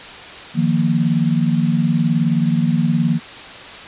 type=chord; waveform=sine; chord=Eb suspended second; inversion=none; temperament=equal; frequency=155.56 / 174.61 / 233.1 Hz; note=Eb3 / F3 / Bb3; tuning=0 / 0 / 0 cents; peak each=-18 dBFS; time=0.54-3.2 s; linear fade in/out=50 ms; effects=white hiss -34 dBFS RMS until 3.87 s + resampled to 8000 Hz